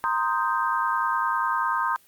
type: chord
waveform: sine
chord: C minor seventh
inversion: third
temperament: equal with one note detuned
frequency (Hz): 932.3 / 1042.3 / 1244.5 / 1568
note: Bb5 / C6 / Eb6 / G6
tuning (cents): 0 / -7 / 0 / 0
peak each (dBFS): -27 / -26 / -27 / -29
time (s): 0.04-1.96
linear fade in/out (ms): 0
effects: white hiss -57 dBFS RMS until 2.07 s + Opus 32 kbps